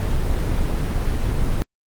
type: noise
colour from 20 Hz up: brown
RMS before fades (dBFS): -20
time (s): 0-1.62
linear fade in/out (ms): 0
effects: Opus 24 kbps